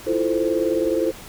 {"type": "chord", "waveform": "sine", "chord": "F major seventh", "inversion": "third", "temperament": "equal with one note detuned", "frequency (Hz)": [329.6, 349.2, 440, 521.4], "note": ["E4", "F4", "A4", "C5"], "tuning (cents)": [0, 0, 0, -6], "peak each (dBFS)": [-23, -25, -24, -23], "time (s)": [0.06, 1.12], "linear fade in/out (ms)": 20, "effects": ["pink hiss -40 dBFS RMS until 1.28 s"]}